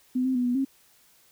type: tone with pitch steps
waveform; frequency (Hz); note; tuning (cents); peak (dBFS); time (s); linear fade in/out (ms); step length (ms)
sine; 253.5 / 260.5 / 247.2 / 244.8 / 269.3; B3 / C4 / B3 / B3 / C#4; +45 / -7 / +2 / -15 / -50; -22; 0.15-0.65; 10; 100
effects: white hiss -60 dBFS RMS until 1.31 s